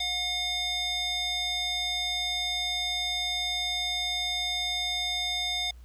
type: tone with band-pass filter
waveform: square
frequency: 720 Hz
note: F#5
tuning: 47 cents flat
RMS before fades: -30 dBFS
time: 0-5.71 s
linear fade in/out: 5 ms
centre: 3700 Hz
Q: 2.8
effects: added 60 Hz sine -45 dBFS peak until 5.84 s + pink hiss -64 dBFS RMS until 5.84 s